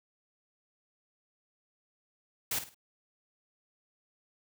white noise with echo, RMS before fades -32 dBFS, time 2.51-2.59 s, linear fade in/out 5 ms, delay 52 ms, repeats 3, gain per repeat -10 dB, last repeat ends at 2.746 s, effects none

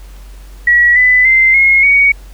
sine tone with pitch steps, 1925 / 1999.8 / 2078 / 2158 / 2242 Hz, B6 / B6 / C7 / C#7 / C#7, -45 / +21 / -12 / -47 / +19 cents, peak -5 dBFS, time 0.67-2.12 s, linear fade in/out 5 ms, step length 290 ms, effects added 47 Hz sine -30 dBFS peak until 2.33 s + pink hiss -44 dBFS RMS until 2.33 s

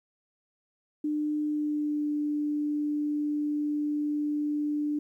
sine tone with pitch glide, 300.3 to 296.3 Hz, D4 to D4, +39 to +15 cents, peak -26 dBFS, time 1.04-4.99 s, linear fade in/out 5 ms, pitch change -24 cents, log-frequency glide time 1.39-2.1 s, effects 11-bit

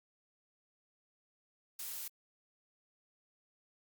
blue noise, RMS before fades -42 dBFS, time 1.79-2.08 s, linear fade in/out 5 ms, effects Opus 48 kbps

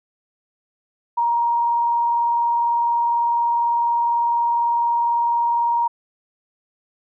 sine tone with vibrato, 942 Hz, A#5, 18 cents sharp, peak -16 dBFS, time 1.17-5.88 s, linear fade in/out 10 ms, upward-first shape square, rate 20 Hz, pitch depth 17 cents each way, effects none

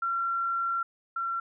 sine tone pair in turn, 1366 / 1360.8 Hz, F6 / F6, -39 / -45 cents, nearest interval unison, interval 6 cents, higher first, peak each -26 / -28 dBFS, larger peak first, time 0.02-0.83 / 1.16-1.4 s, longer first, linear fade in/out 5 ms, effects none

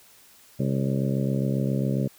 harmonic tone with a mistuned harmonic, 67.4 Hz, C#2, 48 cents flat, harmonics 2 / 3 / 4 / 5 / 6 / 7 / 8 / 9, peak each -25 / -27 / -32 / -37 / -35 / -39 / -36 / -39 dBFS, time 0.59-2.08 s, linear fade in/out 10 ms, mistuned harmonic 9, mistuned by -46 cents, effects white hiss -54 dBFS RMS until 2.18 s

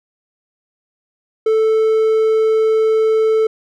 triangle tone, 440 Hz, A4, in tune, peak -9 dBFS, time 1.46-3.47 s, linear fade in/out 5 ms, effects none

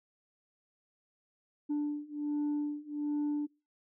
sine beating tone pair, 293.7 / 295 Hz, D4 / D4, 0 / +8 cents, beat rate 1.3 Hz, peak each -33 / -32 dBFS, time 1.69-3.47 s, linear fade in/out 20 ms, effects noise-tail reverb RT60 0.3 s tail -26 dB re dry + tanh soft clip ceiling -28 dBFS

